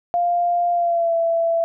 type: tone with pitch glide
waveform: sine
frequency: 698.5 to 667.7 Hz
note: F5 to E5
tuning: 0 to +22 cents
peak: -16 dBFS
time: 0.14-1.64 s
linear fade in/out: 0 ms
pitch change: -78 cents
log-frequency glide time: 0.72-1.14 s
effects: none